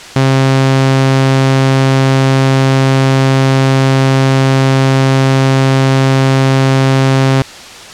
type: tone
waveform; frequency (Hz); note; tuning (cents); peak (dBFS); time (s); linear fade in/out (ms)
sawtooth; 133.7; C3; +38; -3; 0.16-7.42; 2
effects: white hiss -30 dBFS RMS until 7.93 s + low-pass 6000 Hz 12 dB/octave